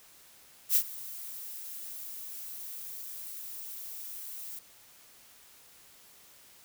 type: noise with ADSR envelope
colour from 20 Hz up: violet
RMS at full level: -22 dBFS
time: 0.69-4.59 s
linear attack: 65 ms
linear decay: 73 ms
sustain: -20 dB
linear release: 3 ms
effects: white hiss -57 dBFS RMS until 6.64 s